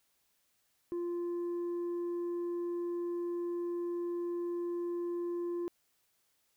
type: tone with tanh clipping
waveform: sine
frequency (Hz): 347.2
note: F4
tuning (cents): -10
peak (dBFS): -34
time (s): 0.92-5.68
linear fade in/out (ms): 0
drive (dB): 3
effects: white hiss -75 dBFS RMS until 6.56 s